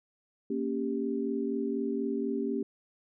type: chord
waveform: sine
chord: G diminished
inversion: first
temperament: equal with one note detuned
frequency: 233.1 / 277.2 / 394.5 Hz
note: Bb3 / Db4 / G4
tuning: 0 / 0 / +11 cents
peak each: -33 dBFS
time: 0.5-2.63 s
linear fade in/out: 5 ms
effects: none